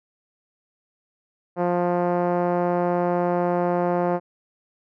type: tone with low-pass filter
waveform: 5% pulse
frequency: 176.1 Hz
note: F3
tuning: 15 cents sharp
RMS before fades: -22 dBFS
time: 1.56-4.2 s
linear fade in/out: 50 ms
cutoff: 640 Hz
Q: 1.2
effects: none